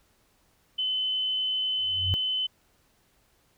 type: tone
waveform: sine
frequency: 3036 Hz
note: F#7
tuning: 44 cents sharp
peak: -25 dBFS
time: 0.78-2.47 s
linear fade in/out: 10 ms
type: tone with exponential growth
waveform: sine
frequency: 92.5 Hz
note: F#2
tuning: in tune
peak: -21 dBFS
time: 1.78-2.14 s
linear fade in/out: 0 ms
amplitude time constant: 77 ms
effects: pink hiss -66 dBFS RMS until 3.57 s

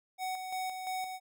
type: tone with tremolo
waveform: square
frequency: 747 Hz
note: F#5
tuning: 16 cents sharp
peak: -34 dBFS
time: 0.18-1.2 s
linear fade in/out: 50 ms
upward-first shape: square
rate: 2.9 Hz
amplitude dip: 45%
effects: none

